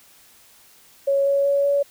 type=tone with pitch steps; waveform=sine; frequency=554.4 / 558.3 / 562.1 / 566 Hz; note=C#5 / C#5 / C#5 / C#5; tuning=0 / +12 / +24 / +36 cents; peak=-16 dBFS; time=1.07-1.83 s; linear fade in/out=10 ms; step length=190 ms; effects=white hiss -52 dBFS RMS until 1.9 s